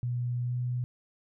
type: tone with pitch glide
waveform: sine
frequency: 122.2 to 123.62 Hz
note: B2 to B2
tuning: -18 to +2 cents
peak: -28 dBFS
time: 0.03-0.84 s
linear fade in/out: 0 ms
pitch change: +20 cents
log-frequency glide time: 0.43-0.54 s
effects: none